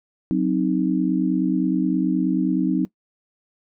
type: chord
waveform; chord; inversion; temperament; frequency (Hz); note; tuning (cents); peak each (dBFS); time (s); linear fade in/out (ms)
sine; C diminished; second; equal; 185 / 261.6 / 311.1; Gb3 / C4 / Eb4; 0 / 0 / 0; -22; 0.31-2.85; 0
effects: noise-tail reverb RT60 0.1 s tail -20 dB re dry